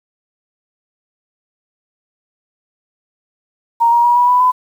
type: tone with pitch steps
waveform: sine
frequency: 932.3 / 946.4 / 960.7 / 975.3 / 990 / 1005 Hz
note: A#5 / A#5 / B5 / B5 / B5 / B5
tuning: 0 / +26 / -48 / -22 / +4 / +30 cents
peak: -8 dBFS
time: 3.8-4.52 s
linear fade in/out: 20 ms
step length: 120 ms
effects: 7-bit